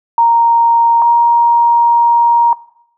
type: tone pair in turn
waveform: sine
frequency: 931 / 940.2 Hz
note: A#5 / A#5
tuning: -2 / +15 cents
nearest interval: unison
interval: 17 cents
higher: second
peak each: -6 dBFS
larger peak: neither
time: 0.18-1.02 / 1.02-2.53 s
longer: second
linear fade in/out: 2 ms
effects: noise-tail reverb RT60 0.7 s tail -19 dB re dry